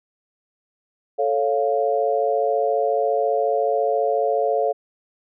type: chord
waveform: sine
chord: A augmented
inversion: none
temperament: equal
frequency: 440 / 554.4 / 698.5 Hz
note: A4 / C#5 / E#5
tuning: 0 / 0 / 0 cents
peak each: -22 dBFS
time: 1.18-4.73 s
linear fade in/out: 20 ms
effects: none